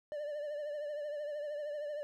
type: tone with vibrato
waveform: triangle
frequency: 591 Hz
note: D5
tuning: 11 cents sharp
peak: -35 dBFS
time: 0.12-2.03 s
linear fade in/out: 0 ms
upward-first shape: triangle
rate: 13 Hz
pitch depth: 61 cents each way
effects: none